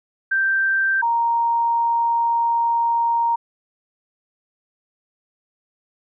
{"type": "tone pair in turn", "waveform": "sine", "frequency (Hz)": [1568, 932.3], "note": ["G6", "A#5"], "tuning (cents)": [0, 0], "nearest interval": "major sixth", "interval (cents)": 900, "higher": "first", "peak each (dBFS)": -16, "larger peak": "neither", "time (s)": [[0.31, 1.02], [1.02, 3.36]], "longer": "second", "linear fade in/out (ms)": 10, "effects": []}